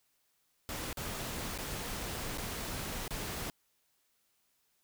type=noise with dropouts; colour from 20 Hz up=pink; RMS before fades=-39 dBFS; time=0.69-3.5 s; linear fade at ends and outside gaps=0 ms; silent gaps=0.929-0.972 / 1.577-1.586 / 2.375-2.382 / 3.079-3.107 s; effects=white hiss -75 dBFS RMS until 4.83 s